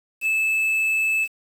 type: tone with quantisation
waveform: triangle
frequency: 2618 Hz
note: E7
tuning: 13 cents flat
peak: -17 dBFS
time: 0.21-1.28 s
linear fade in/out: 50 ms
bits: 7
effects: none